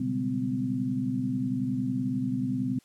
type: tone cluster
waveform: sine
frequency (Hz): 123.1 / 141.5 / 194.1 / 205.2 / 255.2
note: B2 / C#3 / G3 / G#3 / C4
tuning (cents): -5 / +36 / -17 / -21 / -43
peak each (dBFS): -34 / -37 / -36 / -36 / -28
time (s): 0-2.79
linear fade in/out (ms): 5
effects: white hiss -63 dBFS RMS until 2.84 s + low-pass 10000 Hz 12 dB/octave